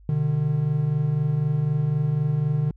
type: tone pair together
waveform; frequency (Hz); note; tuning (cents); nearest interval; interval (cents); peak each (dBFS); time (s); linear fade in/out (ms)
triangle; 126.7 / 150.67; B2 / D3; +45 / +45; minor third; 300; -24 / -19; 0.09-2.71; 2
effects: added 50 Hz sine -47 dBFS peak until 2.76 s